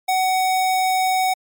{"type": "tone", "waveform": "square", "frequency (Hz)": 749, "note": "F#5", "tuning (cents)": 21, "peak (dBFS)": -17, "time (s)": [0.08, 1.34], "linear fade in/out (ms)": 10, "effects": ["MP3 96 kbps"]}